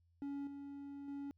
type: tone with level steps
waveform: triangle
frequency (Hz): 281.3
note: C#4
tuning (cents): +26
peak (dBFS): -38 / -44 / -40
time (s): 0.22-1.31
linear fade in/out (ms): 0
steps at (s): 0.47 / 1.08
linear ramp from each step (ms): 2
effects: added 85 Hz sine -70 dBFS peak until 1.37 s